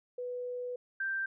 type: tone pair in turn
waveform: sine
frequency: 493.9 / 1570.8 Hz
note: B4 / G6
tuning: 0 / +3 cents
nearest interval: octave + minor sixth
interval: 2003 cents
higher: second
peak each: -35 / -31 dBFS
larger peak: second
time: 0.18-0.76 / 1-1.26 s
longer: first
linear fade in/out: 5 ms
effects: none